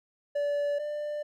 triangle tone pair in turn, 578 / 593.6 Hz, D5 / D5, -28 / +18 cents, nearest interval unison, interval 46 cents, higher second, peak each -24 / -29 dBFS, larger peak first, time 0.35-0.79 / 0.79-1.23 s, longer neither, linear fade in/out 10 ms, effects none

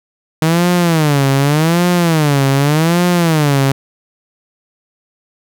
sawtooth tone with vibrato, 155.56 Hz, D#3, in tune, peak -6 dBFS, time 0.42-3.72 s, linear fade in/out 2 ms, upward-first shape sine, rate 0.85 Hz, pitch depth 230 cents each way, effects none

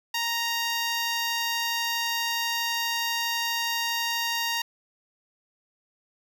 10% pulse tone, 932.3 Hz, A#5, in tune, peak -17 dBFS, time 0.14-4.62 s, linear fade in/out 5 ms, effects none

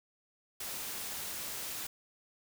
white noise, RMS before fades -40 dBFS, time 0.6-1.87 s, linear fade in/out 5 ms, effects none

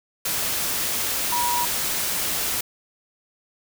sine tone in noise, 963 Hz, B5, 44 cents flat, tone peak -22 dBFS, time 1.32-1.65 s, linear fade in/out 5 ms, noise white, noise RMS -25 dBFS, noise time 0.25-2.61 s, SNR 0 dB, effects none

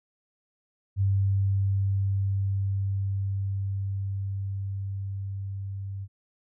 sine tone with level ramp, 98 Hz, G2, in tune, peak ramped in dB -20 to -32 dBFS, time 0.96-6.08 s, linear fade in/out 50 ms, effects none

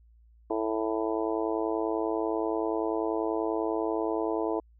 harmonic tone, 110.3 Hz, A2, 5 cents sharp, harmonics 3 / 4 / 5 / 6 / 7 / 8 / 9, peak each -31 / -31 / -38 / -34 / -40 / -38 / -39 dBFS, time 0.5-4.6 s, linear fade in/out 5 ms, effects added 57 Hz sine -55 dBFS peak until 4.79 s

